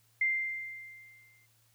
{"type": "tone with exponential decay", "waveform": "sine", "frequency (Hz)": 2093, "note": "C7", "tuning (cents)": 0, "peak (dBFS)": -24, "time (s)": [0.21, 1.46], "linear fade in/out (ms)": 5, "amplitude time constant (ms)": 270, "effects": ["added 113 Hz sine -69 dBFS peak until 1.74 s", "white hiss -69 dBFS RMS until 1.74 s"]}